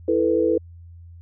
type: chord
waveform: sine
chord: E suspended fourth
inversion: none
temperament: just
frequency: 329.6 / 439.5 / 494.4 Hz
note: E4 / A4 / B4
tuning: 0 / -2 / +2 cents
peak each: -21 dBFS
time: 0.08-0.58 s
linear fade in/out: 5 ms
effects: added 85 Hz sine -40 dBFS peak until 1.21 s